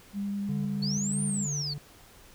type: tone with vibrato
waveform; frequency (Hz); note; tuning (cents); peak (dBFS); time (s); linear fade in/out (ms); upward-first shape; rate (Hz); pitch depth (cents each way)
sine; 200.9; G3; +43; -29; 0.13-1.48; 50; sine; 9.9; 8
type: tone with tremolo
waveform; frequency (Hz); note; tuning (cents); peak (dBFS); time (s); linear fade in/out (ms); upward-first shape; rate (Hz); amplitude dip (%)
triangle; 145.4; D3; -17; -29; 0.49-1.78; 0; square; 3.1; 35
type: linear two-way sweep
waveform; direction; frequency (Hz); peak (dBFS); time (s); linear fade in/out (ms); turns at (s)
sine; up then down; 4277 to 9290 to 4277; -31; 0.82-1.74; 10; 1.23
effects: pink hiss -54 dBFS RMS until 2.34 s